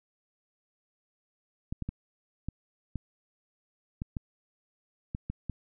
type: clicks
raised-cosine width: 5 ms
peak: -21 dBFS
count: 10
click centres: 1.725 / 1.823 / 1.89 / 2.486 / 2.957 / 4.019 / 4.168 / 5.149 / 5.3 / 5.497 s
effects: none

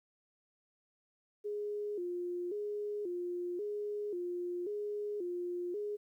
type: tone with vibrato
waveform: sine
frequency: 383 Hz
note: G4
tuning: 40 cents flat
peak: -35 dBFS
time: 1.44-5.97 s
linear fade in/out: 20 ms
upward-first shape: square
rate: 0.93 Hz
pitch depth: 140 cents each way
effects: 12-bit

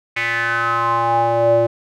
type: tone with band-pass filter sweep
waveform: square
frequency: 116.54 Hz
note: A#2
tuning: in tune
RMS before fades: -17 dBFS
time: 0.16-1.67 s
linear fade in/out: 10 ms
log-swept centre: 2200 to 500 Hz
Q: 5.4
effects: none

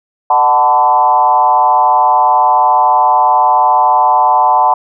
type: tone with frequency modulation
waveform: sine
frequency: 877 Hz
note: A5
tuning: 6 cents flat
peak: -6 dBFS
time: 0.3-4.74 s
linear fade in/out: 5 ms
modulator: 133 Hz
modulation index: 1.3
effects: none

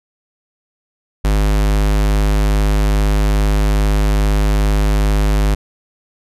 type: tone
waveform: square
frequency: 51.2 Hz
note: G#1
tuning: 24 cents flat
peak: -12 dBFS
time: 1.24-5.55 s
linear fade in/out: 10 ms
effects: resampled to 32000 Hz

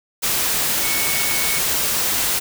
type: tone in noise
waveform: sine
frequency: 2217 Hz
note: C#7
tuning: in tune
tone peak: -26 dBFS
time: 0.82-1.6 s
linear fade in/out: 20 ms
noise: white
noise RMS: -20 dBFS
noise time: 0.22-2.4 s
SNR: -9 dB
effects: none

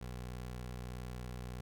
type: tone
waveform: 20% pulse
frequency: 61.6 Hz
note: B1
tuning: 4 cents flat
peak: -37 dBFS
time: 0.01-1.61 s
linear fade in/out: 5 ms
effects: none

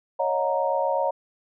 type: chord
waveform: sine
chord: D# minor seventh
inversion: third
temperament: equal with one note detuned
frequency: 554.4 / 622.3 / 721.8 / 932.3 Hz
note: C#5 / D#5 / F#5 / A#5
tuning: 0 / 0 / -43 / 0 cents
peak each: -25 / -28 / -29 / -26 dBFS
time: 0.19-1.11 s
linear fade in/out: 10 ms
effects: none

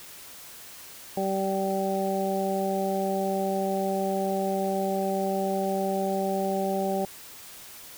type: harmonic tone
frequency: 193.4 Hz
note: G3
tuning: 23 cents flat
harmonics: 1 / 2 / 3 / 4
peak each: -30 / -30 / -30 / -30 dBFS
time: 1.17-7.05 s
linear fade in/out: 2 ms
effects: white hiss -45 dBFS RMS until 7.97 s

